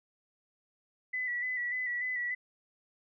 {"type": "tone with vibrato", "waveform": "sine", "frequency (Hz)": 1975.5, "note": "B6", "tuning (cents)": 0, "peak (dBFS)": -31, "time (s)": [1.13, 2.35], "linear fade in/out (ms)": 10, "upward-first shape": "square", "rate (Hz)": 3.4, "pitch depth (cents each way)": 30, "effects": []}